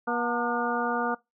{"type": "harmonic tone with a mistuned harmonic", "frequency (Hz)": 240, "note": "B3", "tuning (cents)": -49, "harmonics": [1, 2, 3, 4, 5, 6], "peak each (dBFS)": [-32, -32, -32, -32, -32, -32], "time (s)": [0.07, 1.15], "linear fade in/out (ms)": 10, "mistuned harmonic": 4, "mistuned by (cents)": -91, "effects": ["noise-tail reverb RT60 0.2 s tail -23 dB re dry"]}